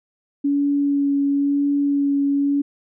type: tone with vibrato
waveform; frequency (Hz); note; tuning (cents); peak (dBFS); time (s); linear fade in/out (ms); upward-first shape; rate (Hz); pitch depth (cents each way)
sine; 282.7; C#4; +34; -16; 0.44-2.62; 10; sine; 0.98; 12
effects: none